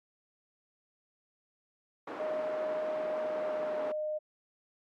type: band-pass noise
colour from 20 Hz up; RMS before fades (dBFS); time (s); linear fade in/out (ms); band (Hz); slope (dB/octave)
pink; -41; 2.07-3.92; 5; 330 to 1200; 12
type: tone with pitch glide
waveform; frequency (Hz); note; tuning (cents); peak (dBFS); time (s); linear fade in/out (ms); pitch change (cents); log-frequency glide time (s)
sine; 619 to 611.5; D#5 to D#5; -9 to -30; -31; 2.18-4.19; 20; -21; 3.22-3.86
effects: high-pass 200 Hz 12 dB/octave + MP3 96 kbps